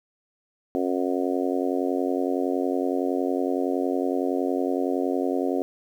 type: harmonic tone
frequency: 90.8 Hz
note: F#2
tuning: 32 cents flat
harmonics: 3 / 4 / 5 / 6 / 7 / 8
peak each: -26 / -28 / -30 / -32 / -33 / -34 dBFS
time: 0.75-5.62 s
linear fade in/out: 0 ms
effects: 9-bit